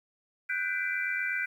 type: chord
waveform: sine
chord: G major seventh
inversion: third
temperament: equal with one note detuned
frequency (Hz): 1480 / 1568 / 2002 / 2349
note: F#6 / G6 / B6 / D7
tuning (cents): 0 / 0 / +23 / 0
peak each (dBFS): -34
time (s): 0.49-1.46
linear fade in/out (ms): 10
effects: 10-bit